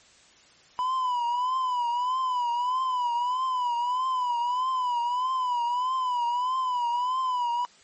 triangle tone with vibrato, 993 Hz, B5, 9 cents sharp, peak -22 dBFS, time 0.79-7.65 s, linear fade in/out 0 ms, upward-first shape triangle, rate 1.6 Hz, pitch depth 93 cents each way, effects white hiss -56 dBFS RMS until 7.83 s + MP3 32 kbps

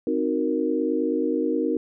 sine chord, C half-diminished seventh, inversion none, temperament equal, 261.6 / 311.1 / 370 / 466.2 Hz, C4 / Eb4 / Gb4 / Bb4, 0 / 0 / 0 / 0 cents, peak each -27 / -25 / -29 / -26 dBFS, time 0.07-1.77 s, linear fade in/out 2 ms, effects none

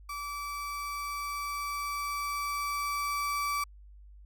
35% pulse tone with level ramp, 1156 Hz, D6, 28 cents flat, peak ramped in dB -34 to -27 dBFS, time 0.09-3.64 s, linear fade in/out 5 ms, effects added 50 Hz sine -49 dBFS peak until 4.25 s

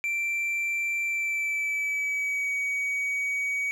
triangle tone with pitch glide, 2349 to 2260 Hz, D7 to C#7, 0 to +33 cents, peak -24 dBFS, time 0.04-3.71 s, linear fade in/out 0 ms, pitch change -67 cents, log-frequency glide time 1.04-2.52 s, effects none

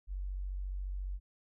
sine tone, 47.17 Hz, F#1, 34 cents sharp, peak -35 dBFS, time 0.07-1.2 s, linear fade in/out 50 ms, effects none

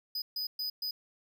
square tone bursts at uneven times, 4984 Hz, D#8, 2 cents sharp, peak -33 dBFS, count 4, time 0.15-0.22 / 0.36-0.47 / 0.59-0.7 / 0.82-0.91 s, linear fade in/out 5 ms, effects none

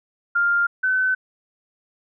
sine tone pair in turn, 1400 / 1517.2 Hz, F6 / F#6, +4 / +43 cents, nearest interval minor second, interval 139 cents, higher second, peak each -16 / -17 dBFS, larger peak first, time 0.35-0.67 / 0.83-1.15 s, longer neither, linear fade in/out 10 ms, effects none

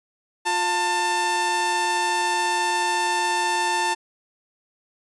sawtooth tone pair together, 353.9 / 891.8 Hz, F4 / A5, +23 / +23 cents, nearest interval octave + major third, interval 1600 cents, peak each -26 / -17 dBFS, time 0.45-3.95 s, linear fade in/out 20 ms, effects resampled to 24000 Hz

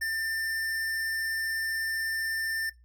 square tone, 1792 Hz, A6, 31 cents sharp, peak -29 dBFS, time 0.01-2.7 s, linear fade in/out 10 ms, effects noise-tail reverb RT60 0.2 s tail -20 dB re dry + added 60 Hz sine -54 dBFS peak until 2.84 s

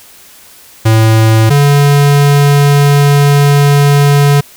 square tone pair in turn, 111.1 / 143.03 Hz, A2 / D3, +17 / -45 cents, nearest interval major third, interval 438 cents, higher second, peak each -5 / -5 dBFS, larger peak neither, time 0.85-1.5 / 1.5-4.41 s, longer second, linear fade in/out 10 ms, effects white hiss -38 dBFS RMS until 4.56 s

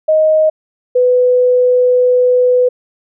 sine tone pair in turn, 625 / 498.4 Hz, D#5 / B4, +8 / +16 cents, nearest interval major third, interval 392 cents, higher first, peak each -7 dBFS, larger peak neither, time 0.08-0.5 / 0.95-2.69 s, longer second, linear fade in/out 10 ms, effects none

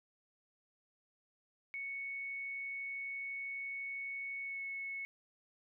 sine tone with pitch glide, 2217 to 2200 Hz, C#7 to C#7, 0 to -14 cents, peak -39 dBFS, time 1.74-5.05 s, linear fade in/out 0 ms, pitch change -14 cents, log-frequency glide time 4.43-4.61 s, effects none

